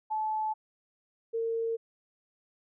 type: tone pair in turn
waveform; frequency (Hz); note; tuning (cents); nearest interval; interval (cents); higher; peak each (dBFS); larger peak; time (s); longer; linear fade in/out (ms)
sine; 866 / 456.1; A5 / A#4; -28 / -38; major seventh; 1110; first; -28; neither; 0.1-0.54 / 1.33-1.77; neither; 20
effects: none